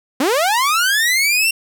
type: linear sweep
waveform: sawtooth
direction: up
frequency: 240 to 2760 Hz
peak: -10 dBFS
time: 0.2-1.51 s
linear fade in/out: 5 ms
effects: none